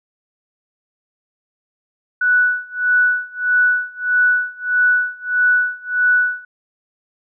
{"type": "tone with tremolo", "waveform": "sine", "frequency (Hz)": 1480, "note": "F#6", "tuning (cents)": 0, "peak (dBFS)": -10, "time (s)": [2.21, 6.45], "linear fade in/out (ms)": 5, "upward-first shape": "sine", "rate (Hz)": 1.6, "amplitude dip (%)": 95, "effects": []}